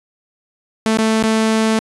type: tone with dropouts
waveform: sawtooth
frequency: 220.8 Hz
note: A3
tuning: 6 cents sharp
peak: -9 dBFS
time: 0.86-1.79 s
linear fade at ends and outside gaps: 0 ms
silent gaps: 0.972-0.986 / 1.227-1.238 s
effects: resampled to 24000 Hz